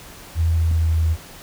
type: tone with pitch glide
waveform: sine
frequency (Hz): 82.4 to 80.8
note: E2 to E2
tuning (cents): 0 to -34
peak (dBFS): -15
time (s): 0.35-1.17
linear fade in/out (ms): 50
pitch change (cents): -34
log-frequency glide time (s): 0.51-0.97
type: click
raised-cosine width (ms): 5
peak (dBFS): -19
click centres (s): 0.714
effects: pink hiss -41 dBFS RMS until 1.42 s